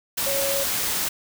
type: tone in noise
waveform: sine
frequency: 553 Hz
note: C#5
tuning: 4 cents flat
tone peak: -25 dBFS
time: 0.26-0.64 s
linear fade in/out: 10 ms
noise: white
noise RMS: -25 dBFS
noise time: 0.17-1.09 s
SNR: -3 dB
effects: none